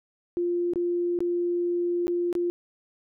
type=tone with dropouts; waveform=sine; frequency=349.2 Hz; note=F4; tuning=in tune; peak=-23 dBFS; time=0.37-2.5 s; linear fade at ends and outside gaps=0 ms; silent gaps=0.735-0.758 / 1.189-1.205 / 2.07-2.08 / 2.328-2.352 s; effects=none